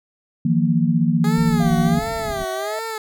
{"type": "chord", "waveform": "sine", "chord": "Eb suspended second", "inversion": "none", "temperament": "equal with one note detuned", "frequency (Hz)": [159.02, 174.61, 233.1], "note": ["Eb3", "F3", "Bb3"], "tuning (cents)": [38, 0, 0], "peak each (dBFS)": -19, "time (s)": [0.45, 1.99], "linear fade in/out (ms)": 5}
{"type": "tone with vibrato", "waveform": "15% pulse", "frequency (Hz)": 411.3, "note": "G#4", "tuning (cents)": -17, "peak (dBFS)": -19, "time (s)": [1.24, 2.98], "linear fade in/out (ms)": 2, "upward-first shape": "sine", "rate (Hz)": 1.4, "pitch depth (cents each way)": 160}
{"type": "low-pass noise", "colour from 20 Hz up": "pink", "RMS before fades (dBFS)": -32, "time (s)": [1.37, 2.45], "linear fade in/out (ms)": 10, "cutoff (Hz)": 290, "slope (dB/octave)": 96}
{"type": "tone with pitch glide", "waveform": "triangle", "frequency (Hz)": [698.5, 640.5], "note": ["F5", "E5"], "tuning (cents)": [0, -50], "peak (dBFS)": -24, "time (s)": [1.6, 2.79], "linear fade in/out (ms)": 0, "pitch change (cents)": -150, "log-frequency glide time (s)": [1.84, 2.65]}
{"effects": []}